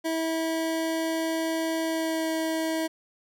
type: tone with pitch glide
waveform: 25% pulse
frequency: 324.5 to 321.5 Hz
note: E4 to E4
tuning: -27 to -43 cents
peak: -22 dBFS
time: 0.04-2.88 s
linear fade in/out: 20 ms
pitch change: -16 cents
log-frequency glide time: 1.83-2.29 s
effects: none